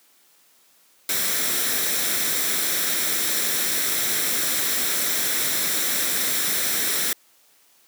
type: noise with comb filter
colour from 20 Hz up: white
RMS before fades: -23 dBFS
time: 1.09-7.13 s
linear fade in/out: 2 ms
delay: 0.53 ms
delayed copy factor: +0.5
effects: white hiss -58 dBFS RMS until 7.87 s + high-pass 200 Hz 12 dB/octave